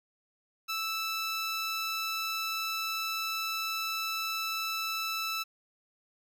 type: tone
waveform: 15% pulse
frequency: 1318.5 Hz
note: E6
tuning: in tune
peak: -25 dBFS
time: 0.68-5.44 s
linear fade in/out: 20 ms
effects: none